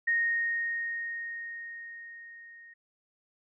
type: tone with level ramp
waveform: sine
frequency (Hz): 1859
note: A#6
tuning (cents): -5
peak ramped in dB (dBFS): -23 to -49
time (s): 0.07-2.74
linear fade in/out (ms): 10
effects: none